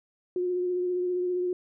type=tone with vibrato; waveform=sine; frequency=359.9 Hz; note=F#4; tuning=48 cents flat; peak=-25 dBFS; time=0.36-1.53 s; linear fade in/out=2 ms; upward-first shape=triangle; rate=15 Hz; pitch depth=25 cents each way; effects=none